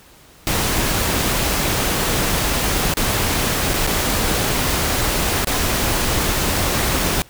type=noise with dropouts; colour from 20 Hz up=pink; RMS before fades=-19 dBFS; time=0.47-7.22 s; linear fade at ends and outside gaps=0 ms; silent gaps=2.938-2.97 / 3.736-3.74 / 3.867-3.873 / 5.446-5.471 s; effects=pink hiss -47 dBFS RMS until 7.29 s